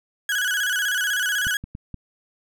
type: tone with vibrato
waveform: 35% pulse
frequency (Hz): 1568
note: G6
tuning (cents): 0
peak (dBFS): -19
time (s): 0.29-1.57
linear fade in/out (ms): 2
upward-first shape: square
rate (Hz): 16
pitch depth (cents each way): 88
type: clicks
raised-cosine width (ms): 5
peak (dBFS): -21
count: 4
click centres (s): 1.469 / 1.64 / 1.751 / 1.943
effects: none